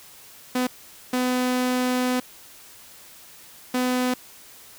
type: tone bursts at uneven times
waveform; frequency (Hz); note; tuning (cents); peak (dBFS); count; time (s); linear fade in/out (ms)
sawtooth; 251.5; B3; +32; -17; 3; 0.55-0.67 / 1.13-2.2 / 3.74-4.14; 5
effects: white hiss -47 dBFS RMS until 4.78 s